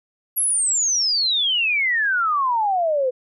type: exponential sweep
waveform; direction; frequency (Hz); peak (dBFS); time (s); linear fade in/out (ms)
sine; down; 11570 to 493.9; -17; 0.36-3.11; 20
effects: none